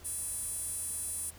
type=tone with high-pass filter; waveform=square; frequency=370 Hz; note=F#4; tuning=in tune; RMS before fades=-37 dBFS; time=0.04-1.31 s; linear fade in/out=20 ms; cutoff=9600 Hz; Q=7.4; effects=added 79 Hz sine -53 dBFS peak until 1.38 s + pink hiss -55 dBFS RMS until 1.38 s